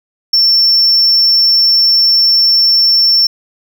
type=tone; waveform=triangle; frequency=5410 Hz; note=E8; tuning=44 cents sharp; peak=-4 dBFS; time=0.33-3.27 s; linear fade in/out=5 ms; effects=tanh soft clip ceiling -2 dBFS + 7-bit